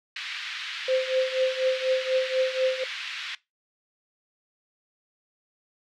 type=band-pass noise; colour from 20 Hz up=white; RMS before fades=-35 dBFS; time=0.16-3.35 s; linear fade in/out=2 ms; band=1500 to 3700 Hz; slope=24 dB/octave
type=tone with tremolo; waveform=sine; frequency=519 Hz; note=C5; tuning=14 cents flat; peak=-19 dBFS; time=0.88-2.84 s; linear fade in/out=5 ms; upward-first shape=triangle; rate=4.1 Hz; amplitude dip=90%
effects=noise-tail reverb RT60 0.2 s tail -20 dB re dry